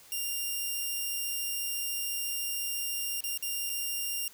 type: tone with dropouts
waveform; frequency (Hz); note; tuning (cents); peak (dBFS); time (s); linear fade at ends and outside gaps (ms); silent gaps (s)
5% pulse; 2794; F7; 0; -22; 0.12-4.28; 1; 3.206-3.239 / 3.376-3.425 / 3.695-3.699
effects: white hiss -55 dBFS RMS until 4.33 s